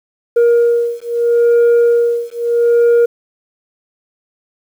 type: beating tone pair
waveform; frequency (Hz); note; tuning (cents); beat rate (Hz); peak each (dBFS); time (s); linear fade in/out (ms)
sine; 471.5 / 472.27; A#4 / A#4; +20 / +23; 0.77; -10; 0.36-3.06; 10
effects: tanh soft clip ceiling -6 dBFS + 7-bit